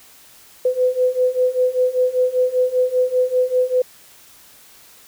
sine beating tone pair, 502 / 507.1 Hz, B4 / B4, +28 / +46 cents, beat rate 5.1 Hz, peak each -19 / -17 dBFS, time 0.65-3.82 s, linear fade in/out 5 ms, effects white hiss -47 dBFS RMS until 5.07 s

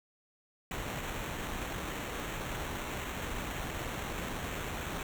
pink noise with sample-and-hold, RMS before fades -38 dBFS, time 0.71-5.03 s, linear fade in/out 2 ms, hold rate 4900 Hz, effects none

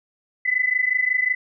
sine tone pair together, 1995.5 / 2021 Hz, B6 / B6, +17 / +39 cents, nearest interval unison, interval 22 cents, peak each -21 dBFS, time 0.45-1.35 s, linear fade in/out 10 ms, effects none

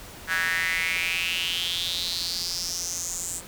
square tone with high-pass filter sweep, 87.3 Hz, F2, in tune, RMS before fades -28 dBFS, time 0.27-3.42 s, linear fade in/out 50 ms, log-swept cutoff 1600 to 7900 Hz, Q 5.9, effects pink hiss -43 dBFS RMS until 3.47 s

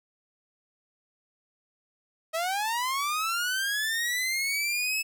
sawtooth linear sweep, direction up, 631 to 2616 Hz, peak -23 dBFS, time 2.33-5.03 s, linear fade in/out 20 ms, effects none

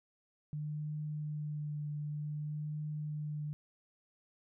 sine tone with vibrato, 149.9 Hz, D3, 36 cents sharp, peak -36 dBFS, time 0.53-3.53 s, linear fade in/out 0 ms, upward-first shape triangle, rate 0.54 Hz, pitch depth 20 cents each way, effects none

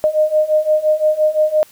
sine beating tone pair, 612 / 617.8 Hz, D#5 / D#5, -29 / -12 cents, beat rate 5.8 Hz, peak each -16 / -14 dBFS, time 0.04-1.63 s, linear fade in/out 0 ms, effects white hiss -47 dBFS RMS until 1.71 s

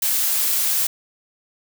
blue noise, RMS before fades -20 dBFS, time 0.02-0.87 s, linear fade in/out 5 ms, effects none

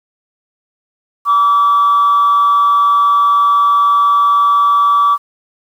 sine tone with frequency modulation, 1151 Hz, D6, 35 cents flat, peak -6 dBFS, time 1.25-5.18 s, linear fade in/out 50 ms, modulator 186 Hz, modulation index 0.24, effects tanh soft clip ceiling -5 dBFS + 7-bit

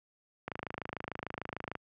click train, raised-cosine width 0.5 ms, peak -21 dBFS, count 35, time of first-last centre 0.48-1.753 s, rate 26.7 Hz, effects high-pass 80 Hz 12 dB/octave

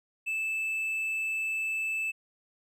triangle tone, 2630 Hz, E7, 5 cents flat, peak -27 dBFS, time 0.26-2.12 s, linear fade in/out 20 ms, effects none

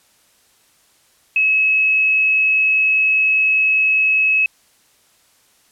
sine tone, 2575 Hz, E7, 41 cents flat, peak -12 dBFS, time 1.36-4.46 s, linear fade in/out 2 ms, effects white hiss -56 dBFS RMS until 5.71 s + low-pass 12000 Hz 12 dB/octave

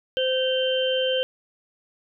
harmonic tone with a mistuned harmonic, 518 Hz, C5, 17 cents flat, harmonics 1 / 3 / 5 / 6, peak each -22 / -34 / -34 / -26 dBFS, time 0.17-1.23 s, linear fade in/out 0 ms, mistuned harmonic 5, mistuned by +120 cents, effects none

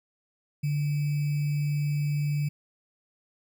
sine tone with sample-and-hold, 146.4 Hz, D3, 5 cents flat, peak -24 dBFS, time 0.63-2.49 s, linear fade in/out 10 ms, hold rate 2450 Hz, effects none

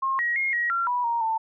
sine tone with pitch steps, 1071 / 1900 / 2143 / 1901 / 1371 / 980 / 935 / 892 Hz, C6 / A#6 / C7 / A#6 / F6 / B5 / A#5 / A5, +40 / +33 / +41 / +33 / -32 / -14 / +5 / +23 cents, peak -22 dBFS, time 0.02-1.38 s, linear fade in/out 10 ms, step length 170 ms, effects none

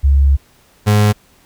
sine / 35% pulse tone pair in turn, 69.3 / 104.74 Hz, C#2 / G#2, 0 / +15 cents, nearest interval perfect fifth, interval 715 cents, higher second, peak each -7 dBFS, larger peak neither, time 0.03-0.37 / 0.86-1.13 s, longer first, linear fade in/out 20 ms, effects pink hiss -51 dBFS RMS until 1.45 s

